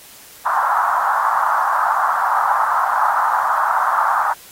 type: band-pass noise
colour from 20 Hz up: pink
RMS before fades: -17 dBFS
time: 0.45-4.34 s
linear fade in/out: 20 ms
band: 800 to 1400 Hz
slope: 48 dB/octave
effects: white hiss -42 dBFS RMS until 4.51 s + AAC 48 kbps